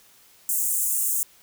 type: high-pass noise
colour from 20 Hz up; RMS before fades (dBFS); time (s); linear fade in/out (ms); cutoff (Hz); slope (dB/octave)
pink; -24; 0.49-1.23; 0; 7200; 48
effects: white hiss -55 dBFS RMS until 1.42 s